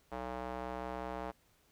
square tone with band-pass filter, 62.6 Hz, B1, 24 cents sharp, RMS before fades -41 dBFS, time 0.11-1.32 s, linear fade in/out 20 ms, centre 780 Hz, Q 1.4, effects pink hiss -70 dBFS RMS until 1.71 s

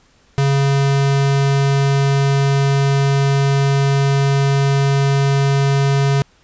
square tone, 138.59 Hz, C#3, in tune, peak -13 dBFS, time 0.38-6.22 s, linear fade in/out 0 ms, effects pink hiss -54 dBFS RMS until 6.43 s + resampled to 16000 Hz

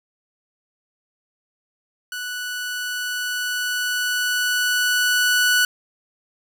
sawtooth tone with level ramp, 1480 Hz, F#6, in tune, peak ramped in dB -24 to -11 dBFS, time 2.12-5.65 s, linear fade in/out 2 ms, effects none

